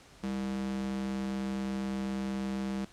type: tone with high-pass filter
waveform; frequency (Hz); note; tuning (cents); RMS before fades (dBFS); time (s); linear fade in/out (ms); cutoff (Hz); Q
square; 66; C2; +16; -34; 0.23-2.85; 5; 200; 2.7
effects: pink hiss -56 dBFS RMS until 2.92 s + low-pass 8000 Hz 12 dB/octave